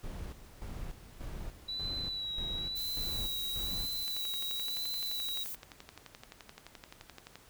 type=noise with tremolo; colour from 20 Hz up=brown; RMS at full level=-41 dBFS; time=0.03-4.04 s; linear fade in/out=10 ms; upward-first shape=square; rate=1.7 Hz; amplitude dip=75%
type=tone with vibrato; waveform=sine; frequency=3935 Hz; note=B7; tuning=7 cents flat; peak=-35 dBFS; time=1.68-5.44 s; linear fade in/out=10 ms; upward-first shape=sine; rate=1 Hz; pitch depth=41 cents each way
type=noise; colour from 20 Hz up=violet; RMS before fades=-41 dBFS; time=2.75-5.56 s; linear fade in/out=20 ms
type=click train; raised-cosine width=0.2 ms; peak=-29 dBFS; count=39; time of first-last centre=4.08-7.356 s; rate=11.6 Hz
effects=pink hiss -59 dBFS RMS until 7.49 s